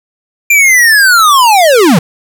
square linear sweep, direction down, 2392 to 139.1 Hz, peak -4 dBFS, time 0.5-1.99 s, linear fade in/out 5 ms, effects none

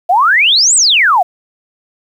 sine exponential two-way sweep, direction up then down, 670 to 8372 to 670 Hz, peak -6 dBFS, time 0.09-1.23 s, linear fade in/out 10 ms, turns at 0.75 s, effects 7-bit

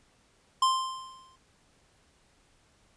square tone with exponential decay, 1046.5 Hz, C6, in tune, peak -20 dBFS, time 0.62-1.36 s, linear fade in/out 5 ms, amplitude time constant 160 ms, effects pink hiss -65 dBFS RMS until 2.96 s + resampled to 22050 Hz

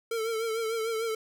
square tone with vibrato, 450 Hz, A4, 39 cents sharp, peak -29 dBFS, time 0.11-1.15 s, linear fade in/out 5 ms, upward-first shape triangle, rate 6.7 Hz, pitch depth 61 cents each way, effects none

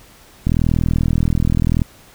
click train, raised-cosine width 5 ms, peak -4 dBFS, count 56, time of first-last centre 0.47-1.818 s, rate 40.8 Hz, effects pink hiss -46 dBFS RMS until 2.14 s

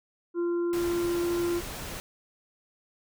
harmonic tone, 345.6 Hz, F4, 18 cents flat, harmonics 1 / 3 / 4, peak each -25 / -44 / -45 dBFS, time 0.34-1.62 s, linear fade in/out 50 ms
pink noise, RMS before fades -38 dBFS, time 0.73-2 s, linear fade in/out 0 ms
effects none

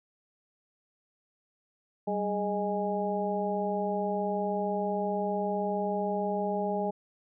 harmonic tone with a mistuned harmonic, 206.5 Hz, G#3, 10 cents flat, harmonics 1 / 2 / 3 / 4, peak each -33 / -33 / -33 / -33 dBFS, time 2.07-6.91 s, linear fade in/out 10 ms, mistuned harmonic 1, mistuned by -110 cents, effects none

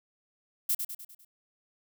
violet noise with echo, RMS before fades -27 dBFS, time 0.69-0.75 s, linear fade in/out 5 ms, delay 100 ms, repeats 5, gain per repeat -6 dB, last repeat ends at 1.25 s, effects none

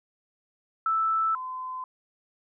sine tone pair in turn, 1318.5 / 1024.2 Hz, E6 / C6, 0 / -37 cents, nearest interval major third, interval 437 cents, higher first, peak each -22 / -32 dBFS, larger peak first, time 0.86-1.35 / 1.35-1.84 s, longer neither, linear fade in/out 2 ms, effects none

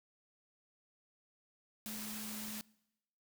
sine tone in noise, 214.5 Hz, A3, 44 cents flat, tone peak -45 dBFS, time 1.86-2.61 s, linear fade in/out 0 ms, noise white, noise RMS -45 dBFS, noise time 1.86-2.61 s, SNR -3 dB, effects noise-tail reverb RT60 0.9 s tail -24 dB re dry

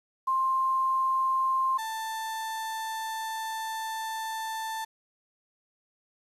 sine / 35% pulse tone pair in turn, 1054 / 886.3 Hz, C6 / A5, +12 / +12 cents, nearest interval minor third, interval 300 cents, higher first, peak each -23 / -30 dBFS, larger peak first, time 0.27-1.78 / 1.78-4.85 s, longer second, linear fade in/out 10 ms, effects resampled to 32000 Hz + 9-bit

